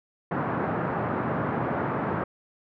pink band-pass noise, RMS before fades -28 dBFS, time 0.31-2.24 s, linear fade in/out 5 ms, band 120 to 1500 Hz, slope 24 dB/octave, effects none

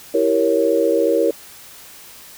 sine chord, E diminished seventh, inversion none, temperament equal, 329.6 / 392 / 466.2 / 554.4 Hz, E4 / G4 / Bb4 / Db5, 0 / 0 / 0 / 0 cents, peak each -20 / -22 / -17 / -19 dBFS, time 0.14-1.31 s, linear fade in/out 5 ms, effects white hiss -41 dBFS RMS until 2.37 s

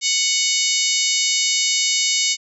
harmonic tone with a mistuned harmonic, 740 Hz, F#5, in tune, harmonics 3 / 4 / 5 / 6 / 7 / 8 / 9 / 10, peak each -25 / -25 / -25 / -25 / -25 / -25 / -25 / -25 dBFS, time 0.01-2.37 s, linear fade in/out 50 ms, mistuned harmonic 7, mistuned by -31 cents, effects none

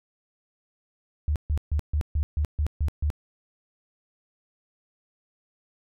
sine tone bursts, 74.5 Hz, D2, 25 cents sharp, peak -21 dBFS, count 9, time 1.28-3.102 s, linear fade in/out 0 ms, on 78 ms, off 140 ms, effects none

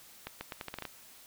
accelerating click train, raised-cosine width 0.3 ms, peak -22 dBFS, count 9, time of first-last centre 0.27-0.853 s, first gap 140 ms, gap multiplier 0.8, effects white hiss -55 dBFS RMS until 1.26 s

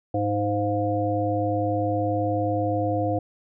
harmonic tone with a mistuned harmonic, 103.83 Hz, G#2, in tune, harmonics 1 / 3 / 5 / 7, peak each -27 / -27 / -27 / -27 dBFS, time 0.14-3.19 s, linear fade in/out 5 ms, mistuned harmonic 7, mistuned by -46 cents, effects none

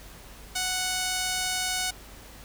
5% pulse tone, 739 Hz, F#5, 2 cents flat, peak -15 dBFS, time 0.55-1.91 s, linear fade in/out 10 ms, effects added 50 Hz sine -48 dBFS peak until 2.44 s + pink hiss -48 dBFS RMS until 2.44 s

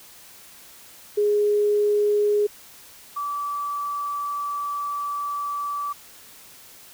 sine tone pair in turn, 415.3 / 1155.8 Hz, G#4 / D6, 0 / -28 cents, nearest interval octave + tritone, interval 1772 cents, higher second, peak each -17 / -25 dBFS, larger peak first, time 1.17-2.47 / 3.16-5.93 s, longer second, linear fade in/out 10 ms, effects white hiss -47 dBFS RMS until 6.93 s

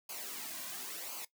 white noise with flanger, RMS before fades -43 dBFS, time 0.09-1.25 s, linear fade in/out 5 ms, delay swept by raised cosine 0.54 to 2.34 ms, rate 0.95 Hz, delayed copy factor -0.65, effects noise-tail reverb RT60 0.1 s tail -17 dB re dry + high-pass 200 Hz 12 dB/octave

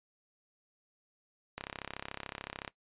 click train, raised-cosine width 0.3 ms, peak -22 dBFS, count 38, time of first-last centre 1.58-2.678 s, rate 33.7 Hz, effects noise-tail reverb RT60 0.1 s tail -18 dB re dry + resampled to 8000 Hz

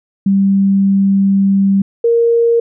sine tone pair in turn, 196 / 466.2 Hz, G3 / A#4, 0 / 0 cents, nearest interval octave + minor third, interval 1500 cents, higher second, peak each -8 dBFS, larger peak neither, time 0.26-1.82 / 2.04-2.6 s, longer first, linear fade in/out 5 ms, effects none

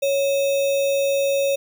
sine tone with sample-and-hold, 554.4 Hz, C#5, in tune, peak -17 dBFS, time 0.02-1.56 s, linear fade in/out 10 ms, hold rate 3150 Hz, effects none

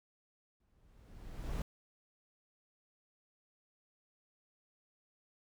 brown noise with exponential growth, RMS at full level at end -35 dBFS, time 0.6-1.62 s, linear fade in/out 2 ms, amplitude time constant 220 ms, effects none

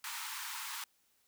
pink high-pass noise, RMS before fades -42 dBFS, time 0.04-0.84 s, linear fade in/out 2 ms, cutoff 860 Hz, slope 96 dB/octave, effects white hiss -73 dBFS RMS until 1.27 s

